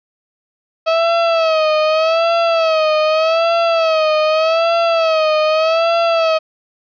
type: tone with vibrato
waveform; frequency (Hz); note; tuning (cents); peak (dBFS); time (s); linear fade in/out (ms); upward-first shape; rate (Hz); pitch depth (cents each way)
35% pulse; 645; E5; -38; -10; 0.86-6.39; 20; sine; 0.83; 79
effects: resampled to 11025 Hz + 8-bit